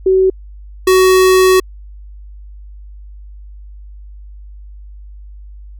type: tone pair in turn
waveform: sine / square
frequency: 377.9 / 373.6 Hz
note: F#4 / F#4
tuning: +37 / +17 cents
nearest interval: unison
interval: 20 cents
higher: first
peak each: -7 dBFS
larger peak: neither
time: 0.06-0.3 / 0.87-1.6 s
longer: second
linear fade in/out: 5 ms
effects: added 50 Hz sine -31 dBFS peak until 5.79 s